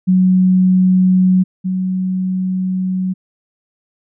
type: tone pair in turn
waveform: sine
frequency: 185 / 185.91 Hz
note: F#3 / F#3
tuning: 0 / +9 cents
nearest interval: unison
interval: 9 cents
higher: second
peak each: -8 / -15 dBFS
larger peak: first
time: 0.07-1.44 / 1.64-3.14 s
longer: second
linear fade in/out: 20 ms
effects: none